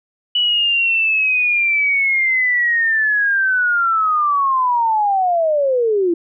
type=linear sweep; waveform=sine; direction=down; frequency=2960 to 329.6 Hz; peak=-13 dBFS; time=0.35-6.14 s; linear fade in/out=5 ms; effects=none